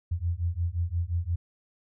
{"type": "beating tone pair", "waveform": "sine", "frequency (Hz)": [83.3, 89], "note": ["E2", "F2"], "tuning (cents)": [19, 33], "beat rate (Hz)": 5.7, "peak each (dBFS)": -29, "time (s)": [0.11, 1.36], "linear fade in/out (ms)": 10, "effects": []}